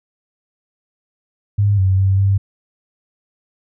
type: tone with pitch steps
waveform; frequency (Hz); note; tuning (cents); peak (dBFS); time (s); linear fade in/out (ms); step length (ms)
sine; 101.9 / 94.8 / 96.4 / 98.2; G#2 / F#2 / G2 / G2; -32 / +43 / -28 / +4; -11; 1.58-2.38; 10; 200
effects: none